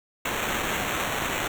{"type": "noise with sample-and-hold", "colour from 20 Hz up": "blue", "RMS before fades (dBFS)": -28, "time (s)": [0.25, 1.48], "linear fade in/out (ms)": 5, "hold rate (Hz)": 4900, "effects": []}